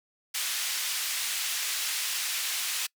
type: band-pass noise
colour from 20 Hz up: pink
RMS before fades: -31 dBFS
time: 0.34-2.87 s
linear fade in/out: 10 ms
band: 2400 to 15000 Hz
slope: 12 dB/octave
effects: noise-tail reverb RT60 0.1 s tail -25 dB re dry